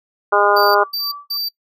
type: harmonic tone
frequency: 204.2 Hz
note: G#3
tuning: 29 cents flat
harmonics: 2 / 3 / 4 / 5 / 6 / 7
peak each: -18 / -18 / -18 / -18 / -18 / -18 dBFS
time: 0.32-0.84 s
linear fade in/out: 10 ms
type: tone bursts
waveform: square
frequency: 4655 Hz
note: D8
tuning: 16 cents flat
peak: -20 dBFS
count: 3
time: 0.56-1.49 s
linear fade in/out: 10 ms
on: 190 ms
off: 180 ms
type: tone with tremolo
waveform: sine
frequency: 1156 Hz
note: D6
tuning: 28 cents flat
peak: -28 dBFS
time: 0.72-1.37 s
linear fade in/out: 5 ms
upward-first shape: sine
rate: 3.1 Hz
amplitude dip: 100%
effects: noise-tail reverb RT60 0.1 s tail -23 dB re dry